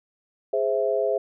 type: chord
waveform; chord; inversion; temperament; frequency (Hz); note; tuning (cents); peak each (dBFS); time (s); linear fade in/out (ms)
sine; Ab augmented; none; equal; 415.3 / 523.3 / 659.3; Ab4 / C5 / E5; 0 / 0 / 0; -25; 0.53-1.18; 5
effects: none